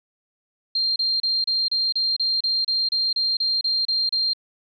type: tone bursts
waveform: sine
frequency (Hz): 4186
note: C8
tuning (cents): 0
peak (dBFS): -19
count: 15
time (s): 0.75-4.334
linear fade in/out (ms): 5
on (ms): 210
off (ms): 31
effects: none